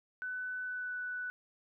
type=tone with pitch glide; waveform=sine; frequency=1500 to 1487.9 Hz; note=F#6 to F#6; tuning=+23 to +9 cents; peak=-36 dBFS; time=0.22-1.3 s; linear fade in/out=0 ms; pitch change=-14 cents; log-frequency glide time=0.64-0.95 s; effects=none